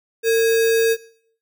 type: tone with sample-and-hold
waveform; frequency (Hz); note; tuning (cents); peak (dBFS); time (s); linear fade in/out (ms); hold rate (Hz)
sine; 453.6; A#4; -47; -13; 0.23-0.97; 50; 2100
effects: noise-tail reverb RT60 0.6 s tail -19 dB re dry